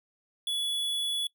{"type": "tone", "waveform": "square", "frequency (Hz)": 3410, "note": "G#7", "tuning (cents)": 45, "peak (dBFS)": -29, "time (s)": [0.47, 1.27], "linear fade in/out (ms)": 2, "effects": ["noise-tail reverb RT60 0.1 s tail -23 dB re dry"]}